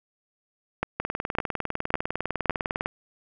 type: two click trains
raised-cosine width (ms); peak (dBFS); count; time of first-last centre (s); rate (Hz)
0.5; -11 / -9; 38 / 4; 1-2.859 / 0.83-2.497; 19.9 / 1.8
effects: none

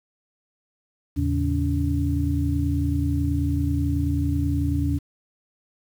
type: tone cluster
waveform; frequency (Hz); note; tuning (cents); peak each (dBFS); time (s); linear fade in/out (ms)
sine; 79.8 / 110.4 / 138.2 / 285.1; D#2 / A2 / C#3 / C#4; +44 / +6 / -5 / +49; -23 / -30 / -28 / -25; 1.16-4.99; 20
effects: 8-bit

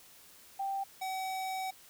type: tone pair in turn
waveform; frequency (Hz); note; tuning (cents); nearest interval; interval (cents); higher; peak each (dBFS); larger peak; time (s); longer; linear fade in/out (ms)
sine / square; 784 / 758.6; G5 / F#5; 0 / +43; minor second; 57; first; -32 / -35; first; 0.59-0.84 / 1.01-1.71; second; 10
effects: white hiss -57 dBFS RMS until 1.89 s

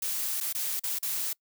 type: noise with dropouts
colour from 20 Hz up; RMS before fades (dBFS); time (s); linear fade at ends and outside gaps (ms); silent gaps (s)
blue; -31; 0.02-1.33; 5; 0.403-0.409 / 0.528-0.548 / 0.796-0.836 / 0.987-1.027
effects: noise-tail reverb RT60 0.1 s tail -25 dB re dry

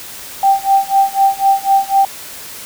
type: tone with tremolo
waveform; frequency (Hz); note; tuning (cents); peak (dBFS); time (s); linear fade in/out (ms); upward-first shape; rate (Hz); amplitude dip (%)
sine; 784; G5; 0; -6; 0.43-2.05; 2; sine; 4; 95
effects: white hiss -31 dBFS RMS until 2.65 s

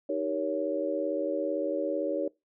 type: chord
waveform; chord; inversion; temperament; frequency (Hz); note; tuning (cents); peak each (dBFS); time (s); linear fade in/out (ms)
sine; Eb dominant seventh; none; just; 311.1 / 388.9 / 466.7 / 560; Eb4 / G4 / Bb4 / Db5; 0 / -14 / +2 / +18; -33 / -35 / -35 / -30; 0.09-2.28; 5
effects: noise-tail reverb RT60 0.2 s tail -22 dB re dry

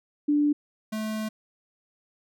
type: tone pair in turn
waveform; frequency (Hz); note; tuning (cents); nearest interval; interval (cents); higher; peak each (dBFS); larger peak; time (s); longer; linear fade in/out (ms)
sine / square; 293.7 / 216.9; D4 / A3; 0 / -25; perfect fourth; 525; first; -19 / -29; first; 0.28-0.53 / 0.92-1.29; second; 10
effects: none

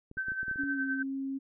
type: clicks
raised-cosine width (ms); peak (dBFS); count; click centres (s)
3; -34; 9; 0.114 / 0.171 / 0.284 / 0.319 / 0.431 / 0.482 / 0.513 / 0.559 / 0.636
type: tone with tremolo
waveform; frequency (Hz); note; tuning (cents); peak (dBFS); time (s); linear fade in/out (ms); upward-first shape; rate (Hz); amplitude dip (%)
sine; 1544; G6; -27; -29; 0.17-1.03; 10; sine; 9.7; 60
type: tone with pitch glide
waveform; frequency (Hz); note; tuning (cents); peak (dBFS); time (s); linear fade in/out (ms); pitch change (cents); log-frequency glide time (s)
sine; 280 to 270.5; C#4 to C#4; +18 to -42; -32; 0.58-1.39; 20; -60; 0.73-0.8
effects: none

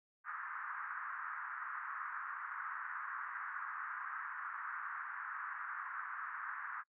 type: band-pass noise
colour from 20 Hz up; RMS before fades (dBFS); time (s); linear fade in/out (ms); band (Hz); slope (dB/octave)
pink; -44; 0.24-6.84; 50; 1100 to 1700; 48
effects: noise-tail reverb RT60 0.1 s tail -26 dB re dry

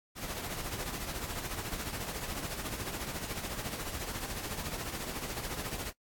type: noise with tremolo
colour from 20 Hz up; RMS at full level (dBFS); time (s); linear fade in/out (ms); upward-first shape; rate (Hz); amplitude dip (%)
pink; -36; 0.15-5.93; 50; triangle; 14; 60
effects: noise-tail reverb RT60 0.1 s tail -21 dB re dry + AAC 64 kbps

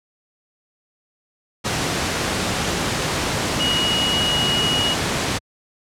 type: tone in noise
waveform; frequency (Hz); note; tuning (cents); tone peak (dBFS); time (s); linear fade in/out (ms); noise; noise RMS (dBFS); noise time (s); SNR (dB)
sine; 2900; F#7; -35; -19; 3.59-4.95; 20; pink; -21; 1.64-5.39; -1
effects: high-pass 80 Hz 12 dB/octave + low-pass 8000 Hz 12 dB/octave

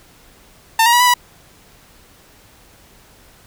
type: tone with pitch steps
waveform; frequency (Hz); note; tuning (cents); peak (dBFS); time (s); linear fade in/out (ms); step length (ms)
sawtooth; 899 / 946 / 969 / 990 / 978; A5 / A#5 / B5 / B5 / B5; +37 / +25 / -33 / +4 / -17; -6; 0.79-1.14; 5; 70
effects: pink hiss -48 dBFS RMS until 3.46 s

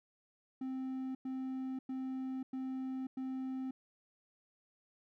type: tone bursts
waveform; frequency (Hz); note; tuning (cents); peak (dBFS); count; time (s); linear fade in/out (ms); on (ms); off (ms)
triangle; 261.6; C4; 0; -35; 5; 0.61-3.71; 5; 540; 100
effects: none

